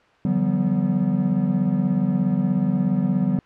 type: chord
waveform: triangle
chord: G dominant seventh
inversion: second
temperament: equal with one note detuned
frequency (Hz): 146.83 / 174.61 / 191.41 / 246.9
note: D3 / F3 / G3 / B3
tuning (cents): 0 / 0 / -41 / 0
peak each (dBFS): -24 / -23 / -19 / -23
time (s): 0.25-3.39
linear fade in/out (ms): 2
effects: white hiss -55 dBFS RMS until 3.45 s + low-pass 2000 Hz 12 dB/octave